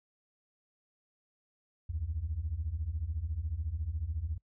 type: beating tone pair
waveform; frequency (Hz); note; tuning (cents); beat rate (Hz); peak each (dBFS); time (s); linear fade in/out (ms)
sine; 70.4 / 84.4; C#2 / E2; +27 / +41; 14; -36 / -34; 1.89-4.38; 10
effects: noise-tail reverb RT60 0.1 s tail -24 dB re dry + tanh soft clip ceiling -25 dBFS

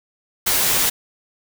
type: noise with comb filter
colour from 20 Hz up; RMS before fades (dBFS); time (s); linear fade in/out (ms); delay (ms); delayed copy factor
white; -18; 0.46-0.9; 10; 12; -0.55
effects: none

